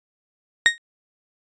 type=tone with exponential decay; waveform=35% pulse; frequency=1864.7 Hz; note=A#6; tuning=in tune; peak=-6 dBFS; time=0.66-0.78 s; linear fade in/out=0 ms; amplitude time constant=25 ms; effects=resampled to 16000 Hz